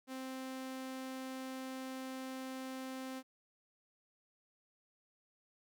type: tone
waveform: sawtooth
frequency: 261.6 Hz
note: C4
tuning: in tune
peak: -38 dBFS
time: 0.07-3.23 s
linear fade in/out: 50 ms
effects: none